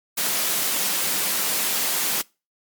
white high-pass noise, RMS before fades -23 dBFS, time 0.17-2.22 s, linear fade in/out 10 ms, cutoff 140 Hz, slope 96 dB/octave, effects noise-tail reverb RT60 0.3 s tail -25 dB re dry + MP3 96 kbps

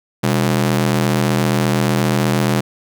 sawtooth ring-modulated tone, 163.2 Hz, E3, 17 cents flat, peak -7 dBFS, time 0.23-2.61 s, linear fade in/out 10 ms, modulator 37.4 Hz, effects none

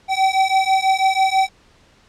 square beating tone pair, 764 / 770.1 Hz, G5 / G5, -45 / -31 cents, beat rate 6.1 Hz, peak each -18 dBFS, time 0.08-1.49 s, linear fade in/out 50 ms, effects pink hiss -53 dBFS RMS until 2.08 s + low-pass 6000 Hz 12 dB/octave

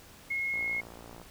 sine tone, 2164 Hz, C#7, 42 cents flat, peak -29 dBFS, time 0.3-0.81 s, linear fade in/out 10 ms
click train, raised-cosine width 1 ms, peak -33 dBFS, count 40, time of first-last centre 0.54-1.216 s, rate 57.7 Hz
effects pink hiss -53 dBFS RMS until 1.3 s

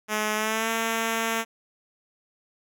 5% pulse tone with pitch glide, 213.6 to 226.3 Hz, G#3 to A3, +49 to +49 cents, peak -13 dBFS, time 0.08-1.45 s, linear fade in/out 50 ms, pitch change +100 cents, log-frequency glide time 0.35-0.7 s, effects none

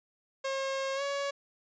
sawtooth tone with pitch glide, 539 to 561.2 Hz, C#5 to C#5, -49 to +21 cents, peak -27 dBFS, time 0.44-1.31 s, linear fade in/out 10 ms, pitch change +70 cents, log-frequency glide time 0.95-1.02 s, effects resampled to 16000 Hz

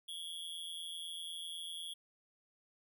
square tone with amplitude modulation, 3322 Hz, G#7, in tune, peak -39 dBFS, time 0.08-1.94 s, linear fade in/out 10 ms, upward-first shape sine, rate 168 Hz, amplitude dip 85%, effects none

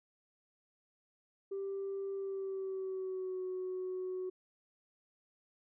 sine tone with pitch glide, 392 to 370 Hz, G4 to F#4, 0 to 0 cents, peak -35 dBFS, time 1.51-4.3 s, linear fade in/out 10 ms, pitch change -100 cents, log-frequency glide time 2.14-3.43 s, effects tanh soft clip ceiling -33 dBFS

